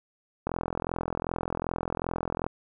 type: click train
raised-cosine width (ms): 1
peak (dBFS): -15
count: 86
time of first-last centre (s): 0.47-2.465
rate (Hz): 42.6
effects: none